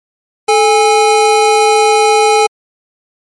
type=tone pair together; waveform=square; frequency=435.1 / 820.6 Hz; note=A4 / G#5; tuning=-19 / -21 cents; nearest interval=major seventh; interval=1098 cents; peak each=-10 dBFS; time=0.48-2.47 s; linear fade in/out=10 ms; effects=MP3 48 kbps